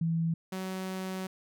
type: tone pair in turn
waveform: sine / sawtooth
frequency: 164.81 / 187.89 Hz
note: E3 / F#3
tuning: 0 / +27 cents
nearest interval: major second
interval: 227 cents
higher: second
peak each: -26 / -30 dBFS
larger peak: first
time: 0.01-0.34 / 0.52-1.27 s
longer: second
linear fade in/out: 5 ms
effects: none